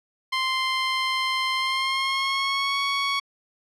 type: tone with pitch glide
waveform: 15% pulse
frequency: 1045 to 1113.6 Hz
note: C6 to C#6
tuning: -2 to +8 cents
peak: -16 dBFS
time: 0.32-3.2 s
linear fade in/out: 10 ms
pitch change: +110 cents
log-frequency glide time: 1.54-2.79 s
effects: low-pass 6000 Hz 12 dB/octave